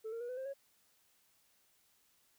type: tone with pitch steps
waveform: sine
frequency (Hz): 440 / 460.3 / 481.5 / 503.7 / 526.9 / 551.2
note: A4 / A#4 / B4 / B4 / C5 / C#5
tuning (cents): 0 / -22 / -44 / +34 / +12 / -10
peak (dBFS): -37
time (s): 0.04-0.538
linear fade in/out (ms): 20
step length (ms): 83
effects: tanh soft clip ceiling -38 dBFS + white hiss -72 dBFS RMS until 2.38 s